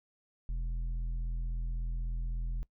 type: tone with tanh clipping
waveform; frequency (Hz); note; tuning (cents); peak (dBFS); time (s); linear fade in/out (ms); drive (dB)
sine; 41.84; E1; +27; -33; 0.49-2.63; 0; 7
effects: noise-tail reverb RT60 0.1 s tail -21 dB re dry